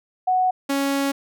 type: tone pair in turn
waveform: sine / sawtooth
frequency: 740 / 277.2 Hz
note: F#5 / C#4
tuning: 0 / 0 cents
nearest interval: octave + perfect fourth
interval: 1700 cents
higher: first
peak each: -16 dBFS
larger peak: neither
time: 0.27-0.51 / 0.69-1.12 s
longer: second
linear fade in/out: 10 ms
effects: none